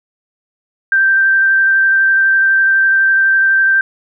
sine tone with vibrato, 1568 Hz, G6, in tune, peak -8 dBFS, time 0.92-3.81 s, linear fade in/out 2 ms, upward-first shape square, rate 12 Hz, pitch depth 8 cents each way, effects none

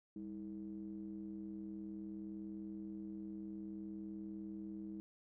triangle ring-modulated tone, 60.3 Hz, B1, 41 cents flat, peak -39 dBFS, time 0.16-5 s, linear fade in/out 0 ms, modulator 261 Hz, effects none

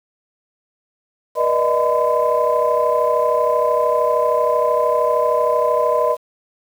sine tone cluster, 483.1 / 598 / 631 / 1014 Hz, B4 / D5 / D#5 / B5, -38 / +31 / +24 / +45 cents, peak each -19 dBFS, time 1.35-6.17 s, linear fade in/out 50 ms, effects tanh soft clip ceiling -5 dBFS + 7-bit

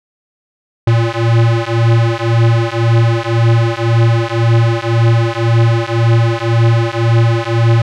square beating tone pair, 114.6 / 116.5 Hz, A#2 / A#2, -29 / -1 cents, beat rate 1.9 Hz, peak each -13 dBFS, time 0.87-7.82 s, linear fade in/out 5 ms, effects low-pass 4000 Hz 12 dB/octave

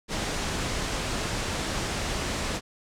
pink low-pass noise, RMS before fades -30 dBFS, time 0.08-2.61 s, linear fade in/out 50 ms, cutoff 8400 Hz, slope 24 dB/octave, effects none

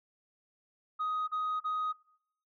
sine tone bursts, 1252 Hz, D#6, 10 cents sharp, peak -28 dBFS, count 3, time 0.99-1.93 s, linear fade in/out 20 ms, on 290 ms, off 35 ms, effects noise-tail reverb RT60 0.7 s tail -23 dB re dry + tanh soft clip ceiling -28 dBFS

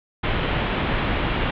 pink low-pass noise, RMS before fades -23 dBFS, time 0.23-1.51 s, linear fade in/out 10 ms, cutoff 3400 Hz, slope 48 dB/octave, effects none

